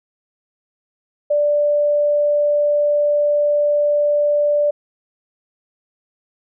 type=tone; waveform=sine; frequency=587.3 Hz; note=D5; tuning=in tune; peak=-13 dBFS; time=1.3-4.71 s; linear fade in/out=10 ms; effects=none